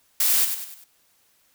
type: noise with echo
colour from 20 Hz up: blue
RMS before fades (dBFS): -20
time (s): 0.2-0.45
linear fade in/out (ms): 5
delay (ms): 98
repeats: 4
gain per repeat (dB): -7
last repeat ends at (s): 0.842
effects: white hiss -63 dBFS RMS until 1.54 s